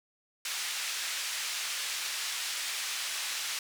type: band-pass noise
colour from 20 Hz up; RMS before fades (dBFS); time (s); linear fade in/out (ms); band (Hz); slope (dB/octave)
pink; -35; 0.45-3.59; 2; 2100 to 9000; 12
effects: none